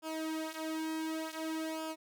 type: tone with flanger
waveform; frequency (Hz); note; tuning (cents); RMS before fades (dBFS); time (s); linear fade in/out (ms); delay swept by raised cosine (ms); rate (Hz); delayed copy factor
sawtooth; 317.9; D#4; +37; -38; 0.02-1.96; 50; 0.49 to 4.89; 0.55; -0.8
effects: none

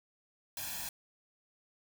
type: noise with comb filter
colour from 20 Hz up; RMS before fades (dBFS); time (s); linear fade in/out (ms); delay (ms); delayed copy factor
white; -40; 0.57-0.89; 2; 1.2; +1
effects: none

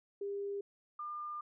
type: tone pair in turn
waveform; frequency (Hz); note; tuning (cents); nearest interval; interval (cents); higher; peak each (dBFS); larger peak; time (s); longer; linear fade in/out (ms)
sine; 401.3 / 1202.5; G4 / D6; +41 / +41; octave + perfect fifth; 1900; second; -36 / -39; first; 0.21-0.61 / 0.99-1.41; second; 5
effects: none

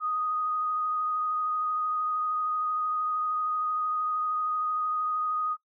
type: tone with vibrato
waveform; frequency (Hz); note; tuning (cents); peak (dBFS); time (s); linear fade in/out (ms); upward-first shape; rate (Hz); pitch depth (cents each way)
sine; 1244.5; D#6; 0; -26; 0-5.57; 50; sine; 13; 13
effects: noise-tail reverb RT60 0.1 s tail -19 dB re dry

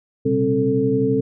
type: tone cluster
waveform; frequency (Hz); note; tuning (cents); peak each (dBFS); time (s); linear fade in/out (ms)
sine; 122 / 133.5 / 195.9 / 266.4 / 441.8; B2 / C3 / G3 / C4 / A4; -21 / +35 / -1 / +31 / +7; -26 / -26 / -26 / -20 / -19; 0.25-1.21; 10
effects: none

